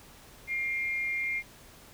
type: tone pair together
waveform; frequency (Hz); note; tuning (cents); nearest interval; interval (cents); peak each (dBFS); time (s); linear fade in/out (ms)
sine; 2118 / 2380; C7 / D7; +21 / +22; major second; 201; -29 / -38; 0.47-1.43; 50
effects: pink hiss -53 dBFS RMS until 1.93 s